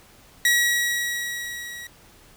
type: tone with level ramp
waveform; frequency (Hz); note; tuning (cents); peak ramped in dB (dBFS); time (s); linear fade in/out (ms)
sawtooth; 1916; A#6; +47; -12 to -32; 0.45-1.87; 2
effects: pink hiss -52 dBFS RMS until 2.36 s